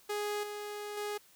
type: tone with level steps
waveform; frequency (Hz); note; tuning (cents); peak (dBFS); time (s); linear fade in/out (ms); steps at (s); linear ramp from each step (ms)
sawtooth; 415.3; G#4; 0; -29 / -35 / -31; 0.09-1.18; 10; 0.43 / 0.97; 5
effects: white hiss -62 dBFS RMS until 1.35 s